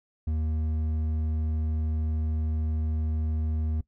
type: tone with hard clipping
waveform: sine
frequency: 78.3 Hz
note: D#2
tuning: 11 cents sharp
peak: -27 dBFS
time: 0.27-3.81 s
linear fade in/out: 5 ms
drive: 6 dB
effects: noise-tail reverb RT60 0.1 s tail -19 dB re dry